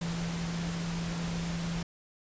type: tone in noise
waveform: sine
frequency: 169.1 Hz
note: E3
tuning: 44 cents sharp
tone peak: -32 dBFS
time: 0.01-1.83 s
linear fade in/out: 5 ms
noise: pink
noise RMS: -39 dBFS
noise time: 0.01-1.83 s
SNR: +4 dB
effects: resampled to 16000 Hz